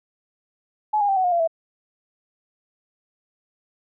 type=tone with pitch steps; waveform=sine; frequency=851 / 814.9 / 780.4 / 747.3 / 715.6 / 685.3 / 656.2 Hz; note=G#5 / G#5 / G5 / F#5 / F5 / F5 / E5; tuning=+42 / -33 / -8 / +17 / +42 / -33 / -8 cents; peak=-17 dBFS; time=0.93-1.476 s; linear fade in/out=10 ms; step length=78 ms; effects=none